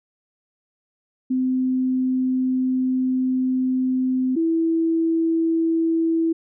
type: tone pair in turn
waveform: sine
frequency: 257.4 / 327.9 Hz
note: C4 / E4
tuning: -28 / -9 cents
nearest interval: major third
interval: 419 cents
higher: second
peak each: -18 / -17 dBFS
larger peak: second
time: 1.3-4.36 / 4.36-6.33 s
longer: first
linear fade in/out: 10 ms
effects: none